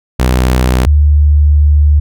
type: tone pair in turn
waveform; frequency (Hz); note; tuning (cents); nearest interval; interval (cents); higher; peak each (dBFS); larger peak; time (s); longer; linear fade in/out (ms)
sawtooth / sine; 62.9 / 73.86; B1 / D2; +32 / +10; minor third; 278; second; -4; neither; 0.19-0.86 / 0.86-2; second; 10
effects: none